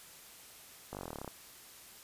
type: slowing click train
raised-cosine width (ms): 1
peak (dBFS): -27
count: 15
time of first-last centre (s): 0.93-1.278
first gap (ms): 19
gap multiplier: 1.04
effects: white hiss -54 dBFS RMS until 2.03 s + resampled to 32000 Hz